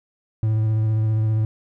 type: tone with vibrato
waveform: triangle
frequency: 109.3 Hz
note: A2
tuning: 11 cents flat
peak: -15 dBFS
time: 0.43-1.45 s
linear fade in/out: 0 ms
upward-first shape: sine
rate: 15 Hz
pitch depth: 19 cents each way
effects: none